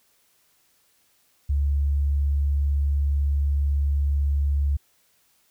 sine tone, 71 Hz, C#2, 42 cents sharp, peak -19 dBFS, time 1.49-4.77 s, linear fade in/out 10 ms, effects white hiss -64 dBFS RMS until 5.5 s

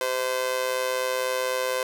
sawtooth tone with amplitude modulation, 514 Hz, C5, 31 cents flat, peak -17 dBFS, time 0.01-1.83 s, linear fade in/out 2 ms, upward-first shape sine, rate 124 Hz, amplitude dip 75%, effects none

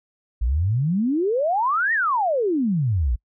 sine exponential two-way sweep, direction up then down, 53 to 1898 to 53 Hz, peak -18 dBFS, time 0.41-3.16 s, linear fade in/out 10 ms, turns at 1.93 s, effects noise-tail reverb RT60 0.1 s tail -26 dB re dry

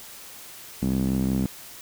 sawtooth tone with band-pass filter, 65.41 Hz, C2, in tune, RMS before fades -24 dBFS, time 0.82-1.46 s, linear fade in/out 0 ms, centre 220 Hz, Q 3.1, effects white hiss -43 dBFS RMS until 1.81 s

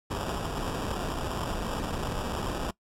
pink noise with sample-and-hold, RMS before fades -32 dBFS, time 0.1-2.71 s, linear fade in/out 10 ms, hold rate 2100 Hz, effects noise-tail reverb RT60 0.1 s tail -21 dB re dry + low-pass 12000 Hz 12 dB/octave

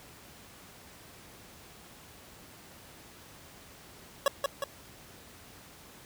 25% pulse tone with echo, 558 Hz, C#5, 11 cents sharp, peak -18 dBFS, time 4.26-4.28 s, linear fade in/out 2 ms, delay 180 ms, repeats 2, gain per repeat -4 dB, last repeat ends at 4.64 s, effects pink hiss -52 dBFS RMS until 6.05 s + high-pass 60 Hz 12 dB/octave

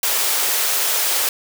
white high-pass noise, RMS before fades -19 dBFS, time 0.03-1.29 s, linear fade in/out 2 ms, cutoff 390 Hz, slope 24 dB/octave, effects none

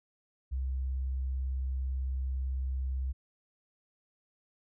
sine tone with vibrato, 65.41 Hz, C2, in tune, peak -30 dBFS, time 0.51-3.13 s, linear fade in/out 20 ms, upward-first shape triangle, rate 18 Hz, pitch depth 16 cents each way, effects none

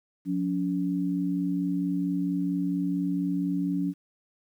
sine tone pair together, 179.03 / 283.4 Hz, F3 / C#4, +43 / +38 cents, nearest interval minor sixth, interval 795 cents, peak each -28 / -27 dBFS, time 0.25-3.94 s, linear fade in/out 50 ms, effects 10-bit

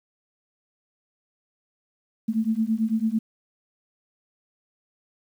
sine beating tone pair, 217.4 / 226.4 Hz, A3 / A3, -21 / +50 cents, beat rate 9 Hz, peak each -24 dBFS, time 2.28-3.19 s, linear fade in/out 10 ms, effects 9-bit

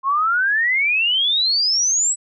sine exponential sweep, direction up, 1053 to 8000 Hz, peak -15 dBFS, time 0.03-2.16 s, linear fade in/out 50 ms, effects none

